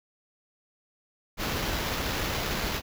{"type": "noise with sample-and-hold", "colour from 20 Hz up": "pink", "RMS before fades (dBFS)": -30, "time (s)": [1.37, 2.82], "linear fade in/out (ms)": 50, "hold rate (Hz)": 8820, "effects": []}